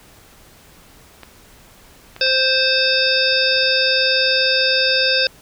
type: clicks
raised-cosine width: 0.3 ms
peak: -19 dBFS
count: 3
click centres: 1.233 / 2.164 / 2.265 s
type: harmonic tone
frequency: 523.3 Hz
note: C5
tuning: in tune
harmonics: 1 / 3 / 5 / 7 / 9 / 10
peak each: -21 / -21 / -21 / -21 / -21 / -21 dBFS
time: 2.21-5.27 s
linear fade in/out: 2 ms
effects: pink hiss -47 dBFS RMS until 5.41 s